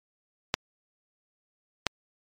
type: clicks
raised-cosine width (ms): 0.2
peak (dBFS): -5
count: 2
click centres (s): 0.541 / 1.867
effects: MP3 64 kbps